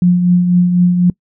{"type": "tone with tremolo", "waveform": "sine", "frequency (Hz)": 177.8, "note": "F3", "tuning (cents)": 31, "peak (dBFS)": -5, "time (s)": [0.02, 1.1], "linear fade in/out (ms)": 2, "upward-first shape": "triangle", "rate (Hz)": 4, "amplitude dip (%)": 50, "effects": ["noise-tail reverb RT60 0.1 s tail -24 dB re dry"]}